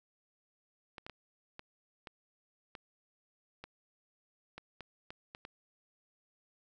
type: clicks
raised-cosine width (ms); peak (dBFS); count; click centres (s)
0.3; -29; 12; 0.982 / 1.065 / 1.097 / 1.594 / 2.072 / 2.752 / 3.64 / 4.58 / 4.807 / 5.105 / 5.349 / 5.451
effects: none